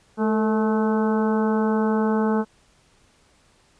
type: harmonic tone with a mistuned harmonic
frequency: 216.1 Hz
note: A3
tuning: 31 cents flat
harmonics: 1 / 2 / 3 / 4 / 5 / 6 / 7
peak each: -20 / -24 / -33 / -29 / -34 / -35 / -36 dBFS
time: 0.17-2.45 s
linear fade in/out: 50 ms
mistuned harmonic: 2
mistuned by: +43 cents
effects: pink hiss -59 dBFS RMS until 3.79 s + resampled to 22050 Hz